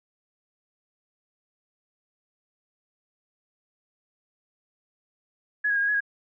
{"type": "tone with pitch steps", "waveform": "sine", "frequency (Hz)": [1689, 1649, 1623, 1640, 1686, 1640], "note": ["G#6", "G#6", "G#6", "G#6", "G#6", "G#6"], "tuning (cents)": [29, -13, -40, -22, 26, -22], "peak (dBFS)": -21, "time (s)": [5.64, 6.006], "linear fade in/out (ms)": 10, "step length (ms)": 61, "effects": []}